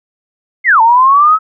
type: linear two-way sweep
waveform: sine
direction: down then up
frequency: 2180 to 880 to 1302 Hz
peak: -4 dBFS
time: 0.64-1.39 s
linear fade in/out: 50 ms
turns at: 0.81 s
effects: none